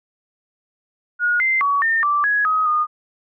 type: tone with pitch steps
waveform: sine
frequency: 1443 / 2081 / 1130 / 1813 / 1169 / 1671 / 1263 / 1225 Hz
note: F#6 / C7 / C#6 / A#6 / D6 / G#6 / D#6 / D#6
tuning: -44 / -10 / +33 / -49 / -8 / +10 / +26 / -27 cents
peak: -15 dBFS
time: 1.19-2.87 s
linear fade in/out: 50 ms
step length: 210 ms
effects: none